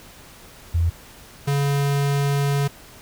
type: tone pair in turn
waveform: sine / square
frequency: 84 / 141.27 Hz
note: E2 / C#3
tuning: +33 / +33 cents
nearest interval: major sixth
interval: 900 cents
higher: second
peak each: -16 / -19 dBFS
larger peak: first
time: 0.74-0.9 / 1.47-2.68 s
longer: second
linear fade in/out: 10 ms
effects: pink hiss -45 dBFS RMS until 3.01 s